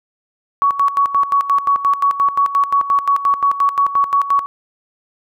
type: tone with tremolo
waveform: sine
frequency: 1122 Hz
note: C#6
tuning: 21 cents sharp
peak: -10 dBFS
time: 0.62-4.46 s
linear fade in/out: 0 ms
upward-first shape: square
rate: 5.7 Hz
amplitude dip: 75%
effects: none